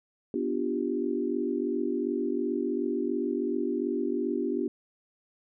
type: chord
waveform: sine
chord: G dominant seventh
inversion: first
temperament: equal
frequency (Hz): 246.9 / 293.7 / 349.2 / 392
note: B3 / D4 / F4 / G4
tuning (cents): 0 / 0 / 0 / 0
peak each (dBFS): -32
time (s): 0.34-4.68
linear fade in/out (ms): 2
effects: none